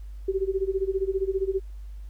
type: tone with tremolo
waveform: sine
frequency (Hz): 384.8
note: G4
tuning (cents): -32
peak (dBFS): -20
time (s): 0.28-1.6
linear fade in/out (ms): 5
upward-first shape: sine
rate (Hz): 15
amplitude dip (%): 90
effects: added 50 Hz sine -36 dBFS peak until 2.09 s + pink hiss -64 dBFS RMS until 2.09 s